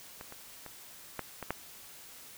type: clicks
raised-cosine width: 0.5 ms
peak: -28 / -30 / -29 / -19 / -23 / -16 dBFS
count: 6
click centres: 0.211 / 0.324 / 0.663 / 1.193 / 1.427 / 1.506 s
effects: white hiss -51 dBFS RMS until 2.37 s